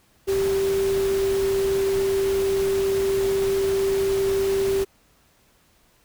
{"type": "tone in noise", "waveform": "sine", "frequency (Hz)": 390, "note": "G4", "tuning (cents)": -9, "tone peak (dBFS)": -19, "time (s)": [0.27, 4.85], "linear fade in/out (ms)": 20, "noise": "pink", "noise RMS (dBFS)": -33, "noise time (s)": [0.27, 4.85], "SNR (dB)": 11, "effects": ["pink hiss -60 dBFS RMS until 6.04 s"]}